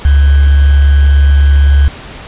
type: tone with sample-and-hold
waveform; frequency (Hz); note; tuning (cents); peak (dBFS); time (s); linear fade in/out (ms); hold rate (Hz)
sine; 70.5; C#2; +30; -3; 0.05-1.88; 0; 1575
effects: pink hiss -29 dBFS RMS until 2.27 s + resampled to 8000 Hz